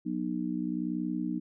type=harmonic tone; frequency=61 Hz; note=B1; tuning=21 cents flat; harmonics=3 / 4 / 5; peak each=-35 / -34 / -33 dBFS; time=0.05-1.4 s; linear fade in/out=20 ms; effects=none